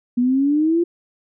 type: exponential sweep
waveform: sine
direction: up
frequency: 239.8 to 349.2 Hz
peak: -14 dBFS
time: 0.17-0.84 s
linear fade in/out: 10 ms
effects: none